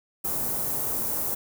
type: band-stop noise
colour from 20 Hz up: white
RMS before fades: -28 dBFS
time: 0.24-1.35 s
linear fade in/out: 10 ms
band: 790 to 12000 Hz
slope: 12 dB/octave
effects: none